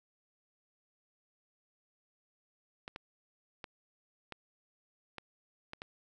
clicks, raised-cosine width 0.3 ms, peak -26 dBFS, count 7, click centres 2.879 / 2.961 / 3.642 / 4.323 / 5.183 / 5.734 / 5.819 s, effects none

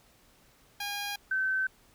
10% pulse / sine tone pair in turn, 814 / 1536.6 Hz, G#5 / G6, -35 / -35 cents, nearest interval major seventh, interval 1100 cents, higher second, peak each -25 / -26 dBFS, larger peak first, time 0.8-1.16 / 1.31-1.67 s, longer neither, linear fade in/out 5 ms, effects pink hiss -62 dBFS RMS until 1.94 s

